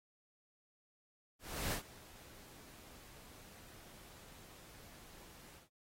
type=noise with ADSR envelope; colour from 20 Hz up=pink; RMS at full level=-38 dBFS; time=1.39-5.69 s; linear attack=330 ms; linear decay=99 ms; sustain=-20 dB; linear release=130 ms; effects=AAC 48 kbps